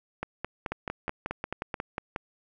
two click trains, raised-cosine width 0.5 ms, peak -16 / -16 dBFS, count 9 / 8, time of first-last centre 0.72-2.161 / 0.23-1.742 s, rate 5.55 / 4.63 Hz, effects none

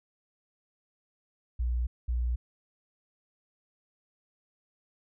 sine tone pair in turn, 60.3 / 60.3 Hz, B1 / B1, -41 / -41 cents, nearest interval unison, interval 0 cents, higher neither, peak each -26 dBFS, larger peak neither, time 1.59-1.87 / 2.08-2.36 s, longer neither, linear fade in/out 10 ms, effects none

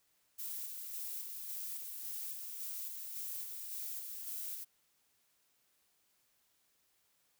violet noise with tremolo, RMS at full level -42 dBFS, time 0.38-4.65 s, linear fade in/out 20 ms, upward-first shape square, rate 1.8 Hz, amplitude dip 30%, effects white hiss -75 dBFS RMS until 7.39 s

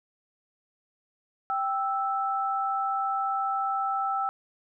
sine tone pair together, 784 / 1318.5 Hz, G5 / E6, 0 / 0 cents, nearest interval major sixth, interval 900 cents, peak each -28 dBFS, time 1.5-4.29 s, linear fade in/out 0 ms, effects none

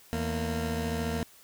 20% pulse tone pair together, 81.2 / 229.7 Hz, E2 / A#3, -26 / -25 cents, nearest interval octave + tritone, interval 1801 cents, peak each -27 dBFS, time 0.13-1.23 s, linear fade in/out 0 ms, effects white hiss -56 dBFS RMS until 1.43 s

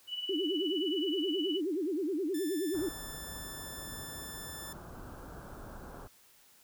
sine tone with tremolo, 2960 Hz, F#7, in tune, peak -32 dBFS, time 0.07-1.61 s, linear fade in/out 50 ms, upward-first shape triangle, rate 19 Hz, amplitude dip 70%
sine tone with vibrato, 341.2 Hz, F4, 40 cents flat, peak -30 dBFS, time 0.29-2.89 s, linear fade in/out 5 ms, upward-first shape sine, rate 9.5 Hz, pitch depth 270 cents each way
5% pulse tone, 1760 Hz, A6, in tune, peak -32 dBFS, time 2.34-4.73 s, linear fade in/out 5 ms
pink low-pass noise, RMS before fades -47 dBFS, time 2.73-6.08 s, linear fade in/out 20 ms, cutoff 1600 Hz, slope 96 dB/octave
effects white hiss -62 dBFS RMS until 6.63 s

